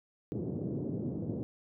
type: band-pass noise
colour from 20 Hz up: pink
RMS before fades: -36 dBFS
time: 0.32-1.43 s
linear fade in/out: 0 ms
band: 110 to 410 Hz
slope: 24 dB/octave
effects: none